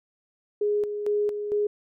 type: tone with tremolo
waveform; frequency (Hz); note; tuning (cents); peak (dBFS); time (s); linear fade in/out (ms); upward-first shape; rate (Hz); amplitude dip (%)
sine; 415.3; G#4; 0; -21; 0.61-1.67; 5; square; 2.2; 55
effects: none